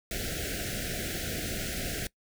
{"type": "band-stop noise", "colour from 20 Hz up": "pink", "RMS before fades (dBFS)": -34, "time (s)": [0.11, 2.07], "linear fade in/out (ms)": 2, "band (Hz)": [730, 1400], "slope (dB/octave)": 96, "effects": ["noise-tail reverb RT60 0.1 s tail -22 dB re dry"]}